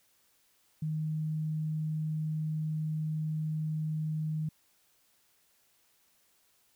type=tone; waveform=sine; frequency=155.56 Hz; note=D#3; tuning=in tune; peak=-30 dBFS; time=0.82-4.49 s; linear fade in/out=5 ms; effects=white hiss -69 dBFS RMS until 6.75 s